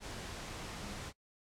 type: tone in noise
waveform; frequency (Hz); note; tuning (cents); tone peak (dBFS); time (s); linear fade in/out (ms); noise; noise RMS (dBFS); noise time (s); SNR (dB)
sine; 201.5; G3; +48; -47; 0.8-1.01; 50; pink; -44; 0-1.13; -6
effects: noise-tail reverb RT60 0.1 s tail -22 dB re dry + low-pass 8000 Hz 12 dB/octave